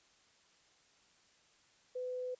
sine tone, 503 Hz, B4, 32 cents sharp, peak -37 dBFS, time 1.95-2.35 s, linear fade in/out 10 ms, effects white hiss -68 dBFS RMS until 2.39 s + resampled to 16000 Hz

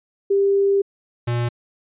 sine / square tone pair in turn, 396.5 / 119.7 Hz, G4 / A#2, +20 / +46 cents, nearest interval octave + major sixth, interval 2074 cents, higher first, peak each -14 / -20 dBFS, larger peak first, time 0.3-0.82 / 1.27-1.49 s, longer first, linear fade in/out 10 ms, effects resampled to 8000 Hz

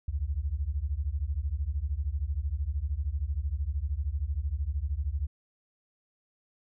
sine beating tone pair, 65.41 / 78.41 Hz, C2 / D#2, 0 / +14 cents, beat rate 13 Hz, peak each -31 dBFS, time 0.08-5.27 s, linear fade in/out 5 ms, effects none

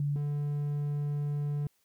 sine / triangle tone pair in turn, 144.1 / 145.77 Hz, D3 / D3, -33 / -13 cents, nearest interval unison, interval 20 cents, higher second, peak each -27 dBFS, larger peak neither, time 0-0.16 / 0.16-1.67 s, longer second, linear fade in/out 2 ms, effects white hiss -72 dBFS RMS until 1.84 s

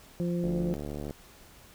harmonic tone, 173.8 Hz, F3, 8 cents flat, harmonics 1 / 2 / 3, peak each -28 / -34 / -38 dBFS, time 0.2-0.74 s, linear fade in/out 0 ms
click train, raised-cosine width 2 ms, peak -24 dBFS, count 50, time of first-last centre 0.44-1.108 s, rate 73.3 Hz
effects pink hiss -54 dBFS RMS until 1.74 s

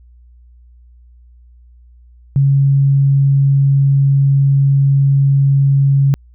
sine tone, 138.3 Hz, C#3, 4 cents flat, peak -8 dBFS, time 2.36-6.14 s, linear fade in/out 0 ms, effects added 60 Hz sine -41 dBFS peak until 6.34 s

